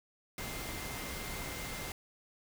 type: tone in noise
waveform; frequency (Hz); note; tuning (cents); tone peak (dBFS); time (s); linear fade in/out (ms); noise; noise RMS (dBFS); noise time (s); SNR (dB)
sine; 2093; C7; 0; -48; 0.38-1.92; 2; pink; -41; 0.38-1.92; -10
effects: none